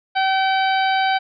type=harmonic tone with a mistuned harmonic; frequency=767 Hz; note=G5; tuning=38 cents flat; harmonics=1 / 2 / 3 / 4 / 5 / 6; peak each=-17 / -23 / -27 / -29 / -31 / -33 dBFS; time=0.15-1.19 s; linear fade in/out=20 ms; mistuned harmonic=6; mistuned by=+22 cents; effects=none